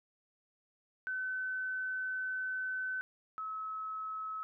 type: tone pair in turn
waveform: sine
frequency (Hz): 1518 / 1289.8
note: F#6 / E6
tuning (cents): +44 / -38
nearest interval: minor third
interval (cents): 282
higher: first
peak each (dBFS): -34 / -37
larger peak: first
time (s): 1.07-3.01 / 3.38-4.43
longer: first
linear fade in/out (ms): 0
effects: none